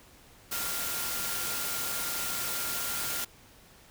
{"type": "tone in noise", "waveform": "sine", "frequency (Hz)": 1396.9, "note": "F6", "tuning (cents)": 0, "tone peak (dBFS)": -41, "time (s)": [0.51, 3.25], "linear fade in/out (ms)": 10, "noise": "white", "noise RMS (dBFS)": -33, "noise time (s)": [0.51, 3.25], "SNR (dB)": -11, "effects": ["pink hiss -56 dBFS RMS until 3.9 s"]}